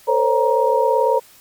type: tone cluster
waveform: sine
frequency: 449.1 / 517 / 555 / 940 Hz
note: A4 / C5 / C#5 / A#5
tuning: +35 / -21 / +2 / +14 cents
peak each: -19 / -18 / -21 / -18 dBFS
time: 0.07-1.2 s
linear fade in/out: 20 ms
effects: white hiss -48 dBFS RMS until 1.4 s + MP3 96 kbps